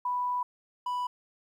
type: tone pair in turn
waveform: sine / triangle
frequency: 987.8 / 987.8 Hz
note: B5 / B5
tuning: 0 / 0 cents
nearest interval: unison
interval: 0 cents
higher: neither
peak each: -27 dBFS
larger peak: neither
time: 0.05-0.43 / 0.86-1.07 s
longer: first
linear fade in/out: 5 ms
effects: 11-bit